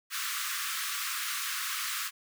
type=high-pass noise; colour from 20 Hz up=pink; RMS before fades=-34 dBFS; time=0.1-2.11 s; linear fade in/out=50 ms; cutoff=1100 Hz; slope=96 dB/octave; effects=none